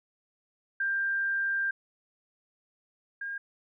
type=tone pair in turn; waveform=sine; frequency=1588 / 1615.8 Hz; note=G6 / G#6; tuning=+22 / -48 cents; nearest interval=unison; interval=30 cents; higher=second; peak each=-26 / -33 dBFS; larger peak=first; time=0.8-1.71 / 3.21-3.38 s; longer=first; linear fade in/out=5 ms; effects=none